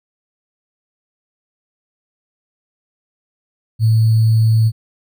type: tone with sample-and-hold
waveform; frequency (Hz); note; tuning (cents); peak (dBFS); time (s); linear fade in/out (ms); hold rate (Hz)
sine; 111.5; A2; +23; -9; 3.79-4.72; 50; 4410
effects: none